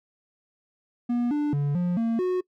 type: tone with pitch steps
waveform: triangle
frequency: 240.8 / 295.1 / 143.5 / 176.9 / 228.9 / 365.8 Hz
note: B3 / D4 / D3 / F3 / A#3 / F#4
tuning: -44 / +8 / -40 / +23 / -31 / -20 cents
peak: -20 dBFS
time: 1.09-2.41 s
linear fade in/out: 10 ms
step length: 220 ms
effects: noise-tail reverb RT60 0.1 s tail -22 dB re dry